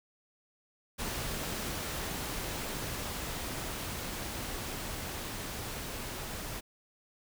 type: noise with level ramp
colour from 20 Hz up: pink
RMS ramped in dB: -36 to -40 dBFS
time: 0.98-6.61 s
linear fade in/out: 20 ms
effects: none